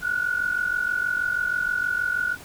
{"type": "tone pair together", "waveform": "sine", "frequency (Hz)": [1433.7, 1480], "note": ["F6", "F#6"], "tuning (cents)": [45, 0], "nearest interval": "minor second", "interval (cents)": 55, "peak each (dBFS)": [-26, -24], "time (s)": [0.01, 2.37], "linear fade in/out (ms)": 50, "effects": ["pink hiss -44 dBFS RMS until 2.44 s"]}